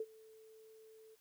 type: tone with ADSR envelope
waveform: sine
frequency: 440 Hz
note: A4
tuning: in tune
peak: -35 dBFS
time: 0-1.16 s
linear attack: 3 ms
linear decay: 46 ms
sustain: -22 dB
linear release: 22 ms
effects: white hiss -72 dBFS RMS until 1.2 s